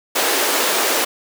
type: high-pass noise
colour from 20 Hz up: pink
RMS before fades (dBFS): -18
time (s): 0.15-1.05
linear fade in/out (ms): 10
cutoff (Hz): 340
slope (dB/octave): 24
effects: none